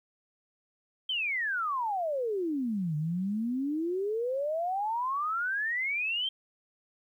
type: exponential two-way sweep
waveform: sine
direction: down then up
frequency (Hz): 3189 to 147.7 to 3189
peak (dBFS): -28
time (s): 1.09-6.29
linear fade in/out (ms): 5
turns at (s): 2.96
effects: 11-bit